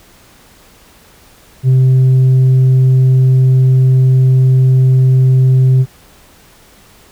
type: tone with tanh clipping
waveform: sine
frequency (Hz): 130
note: C3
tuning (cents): -11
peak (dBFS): -6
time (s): 1.63-5.86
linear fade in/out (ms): 50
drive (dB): 2
effects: pink hiss -44 dBFS RMS until 7.11 s